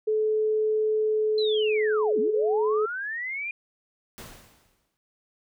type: tone with pitch glide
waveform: sine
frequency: 431.9 to 428.7 Hz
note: A4 to A4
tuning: -32 to -45 cents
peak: -21 dBFS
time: 0.07-2.86 s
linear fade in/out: 10 ms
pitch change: -13 cents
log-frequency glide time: 0.98-1.71 s
type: linear two-way sweep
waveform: sine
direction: down then up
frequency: 4135 to 207.7 to 2445 Hz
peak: -29 dBFS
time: 1.38-3.51 s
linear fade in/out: 2 ms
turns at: 2.19 s
type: noise with exponential decay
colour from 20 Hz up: pink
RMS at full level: -40 dBFS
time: 4.18-4.97 s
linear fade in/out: 0 ms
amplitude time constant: 170 ms
effects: none